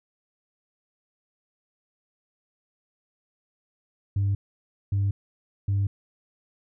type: tone bursts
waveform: sine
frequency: 99.3 Hz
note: G2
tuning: 23 cents sharp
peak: -19 dBFS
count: 3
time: 4.16-5.87 s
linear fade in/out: 5 ms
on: 190 ms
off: 570 ms
effects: tanh soft clip ceiling -19 dBFS